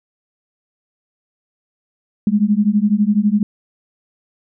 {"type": "beating tone pair", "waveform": "sine", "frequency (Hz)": [202.2, 214.2], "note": ["G#3", "A3"], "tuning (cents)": [-46, -46], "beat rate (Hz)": 12, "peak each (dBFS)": -15, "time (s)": [2.27, 3.43], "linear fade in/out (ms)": 2, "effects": []}